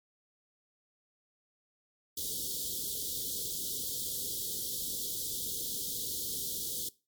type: band-stop noise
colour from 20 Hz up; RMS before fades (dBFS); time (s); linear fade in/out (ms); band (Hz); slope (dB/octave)
white; -36; 2.17-6.89; 5; 520 to 3200; 96
effects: noise-tail reverb RT60 0.3 s tail -21 dB re dry + MP3 96 kbps